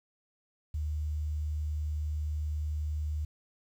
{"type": "tone with quantisation", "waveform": "sine", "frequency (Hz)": 75.9, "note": "D#2", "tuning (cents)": -42, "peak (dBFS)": -30, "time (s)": [0.74, 3.25], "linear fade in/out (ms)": 5, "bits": 10, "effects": []}